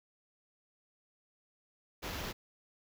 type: noise with sample-and-hold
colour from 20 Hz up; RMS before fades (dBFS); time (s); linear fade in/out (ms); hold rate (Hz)
pink; -40; 2.02-2.33; 20; 8820
effects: none